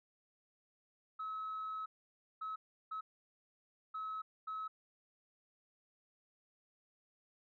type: tone bursts at uneven times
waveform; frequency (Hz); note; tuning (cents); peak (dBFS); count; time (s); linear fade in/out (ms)
sine; 1288; E6; -41; -38; 5; 1.19-1.86 / 2.41-2.56 / 2.91-3.01 / 3.94-4.22 / 4.47-4.68; 10
effects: tanh soft clip ceiling -36 dBFS